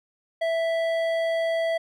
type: tone with hard clipping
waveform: sine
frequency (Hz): 659.3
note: E5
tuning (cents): 0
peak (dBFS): -24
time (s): 0.41-1.78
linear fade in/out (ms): 10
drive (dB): 10
effects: none